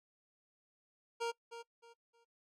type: tone with echo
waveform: 25% pulse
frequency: 466.2 Hz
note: A#4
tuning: in tune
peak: -31 dBFS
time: 1.2-1.32 s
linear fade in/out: 20 ms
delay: 310 ms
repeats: 3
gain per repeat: -11 dB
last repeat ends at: 2.25 s
effects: noise-tail reverb RT60 0.1 s tail -22 dB re dry + low-pass 7000 Hz 12 dB/octave